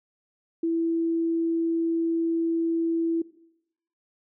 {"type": "tone", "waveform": "sine", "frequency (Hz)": 331.1, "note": "E4", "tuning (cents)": 8, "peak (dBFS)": -22, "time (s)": [0.63, 3.22], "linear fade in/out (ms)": 5, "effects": ["noise-tail reverb RT60 0.8 s tail -19 dB re dry"]}